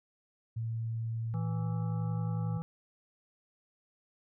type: tone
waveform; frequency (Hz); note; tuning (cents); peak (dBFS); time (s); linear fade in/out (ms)
sine; 113.7; A#2; -43; -32; 0.56-2.58; 10
type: harmonic tone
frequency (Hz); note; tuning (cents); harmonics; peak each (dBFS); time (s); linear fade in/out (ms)
164.81; E3; 0; 1 / 3 / 5 / 7 / 8; -34 / -49 / -48 / -54 / -55; 1.34-2.62; 0
effects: none